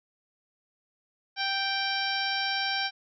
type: harmonic tone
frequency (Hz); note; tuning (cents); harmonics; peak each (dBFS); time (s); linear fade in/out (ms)
783; G5; -2; 1 / 2 / 3 / 4 / 5 / 6 / 7; -33 / -32 / -35 / -35 / -36 / -37 / -35; 1.36-2.91; 50
effects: none